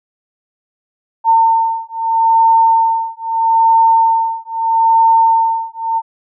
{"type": "beating tone pair", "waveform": "sine", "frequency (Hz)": [905, 905.78], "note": ["A5", "A5"], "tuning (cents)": [48, 50], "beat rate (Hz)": 0.78, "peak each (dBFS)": -12, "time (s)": [1.24, 6.02], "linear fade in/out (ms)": 50, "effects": []}